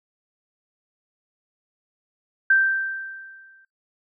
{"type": "tone with exponential decay", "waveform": "sine", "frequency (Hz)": 1566, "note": "G6", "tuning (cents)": -2, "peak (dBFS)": -12, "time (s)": [2.5, 3.65], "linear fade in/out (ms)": 5, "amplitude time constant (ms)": 250, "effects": ["noise-tail reverb RT60 0.2 s tail -23 dB re dry"]}